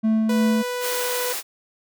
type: tone with tremolo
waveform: triangle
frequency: 220 Hz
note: A3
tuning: in tune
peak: -14 dBFS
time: 0.03-0.63 s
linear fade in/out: 20 ms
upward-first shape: sine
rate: 3 Hz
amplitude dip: 25%
type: tone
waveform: sawtooth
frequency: 493.9 Hz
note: B4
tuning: in tune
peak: -21 dBFS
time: 0.29-1.33 s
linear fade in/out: 5 ms
type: high-pass noise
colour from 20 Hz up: white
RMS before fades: -28 dBFS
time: 0.8-1.43 s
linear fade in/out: 50 ms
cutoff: 310 Hz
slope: 48 dB/octave
effects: none